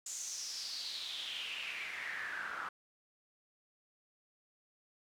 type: noise with band-pass filter sweep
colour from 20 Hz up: pink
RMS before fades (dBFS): -42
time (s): 0.06-2.69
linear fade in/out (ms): 5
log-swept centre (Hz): 7200 to 1300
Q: 5.7
effects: none